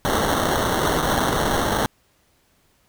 violet noise with sample-and-hold, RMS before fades -21 dBFS, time 0.05-1.86 s, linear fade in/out 0 ms, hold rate 2450 Hz, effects pink hiss -62 dBFS RMS until 2.88 s

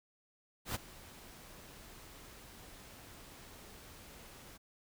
pink noise with ADSR envelope, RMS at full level -36 dBFS, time 0.65-4.58 s, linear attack 100 ms, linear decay 19 ms, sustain -18 dB, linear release 19 ms, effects none

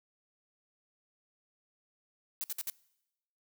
blue noise bursts, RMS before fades -36 dBFS, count 4, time 2.41-2.7 s, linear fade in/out 0 ms, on 29 ms, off 58 ms, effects noise-tail reverb RT60 0.9 s tail -23 dB re dry

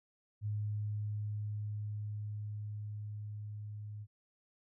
sine tone with level ramp, 105 Hz, G#2, 19 cents sharp, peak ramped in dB -33 to -42 dBFS, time 0.41-4.07 s, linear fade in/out 50 ms, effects none

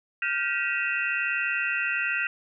sine tone cluster, 1411 / 1552 / 1922 / 2523 / 2731 Hz, F6 / G6 / B6 / D#7 / F7, +17 / -18 / -48 / +23 / -39 cents, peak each -31 dBFS, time 0.22-2.27 s, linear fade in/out 2 ms, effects none

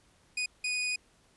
sawtooth tone bursts at uneven times, 2478 Hz, D#7, 8 cents flat, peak -26 dBFS, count 2, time 0.37-0.46 / 0.64-0.96 s, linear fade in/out 5 ms, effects pink hiss -65 dBFS RMS until 1.36 s + resampled to 24000 Hz

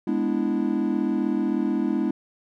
triangle chord, E dominant seventh, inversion first, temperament equal, 207.7 / 246.9 / 293.7 / 329.6 Hz, G#3 / B3 / D4 / E4, 0 / 0 / 0 / 0 cents, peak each -25 dBFS, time 0.07-2.11 s, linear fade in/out 5 ms, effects none

